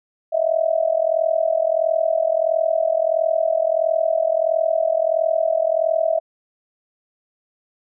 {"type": "tone with amplitude modulation", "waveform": "sine", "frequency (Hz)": 649, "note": "E5", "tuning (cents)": -27, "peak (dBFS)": -12, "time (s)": [0.32, 6.2], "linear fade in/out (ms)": 20, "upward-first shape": "sine", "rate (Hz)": 41.5, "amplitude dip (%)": 90, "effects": []}